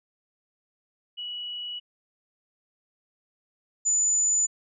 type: tone pair in turn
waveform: sine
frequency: 2933 / 6996 Hz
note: F#7 / A8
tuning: -16 / -11 cents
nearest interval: octave + minor third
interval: 1505 cents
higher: second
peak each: -32 / -20 dBFS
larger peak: second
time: 1.17-1.8 / 3.85-4.47 s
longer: first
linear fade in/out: 20 ms
effects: none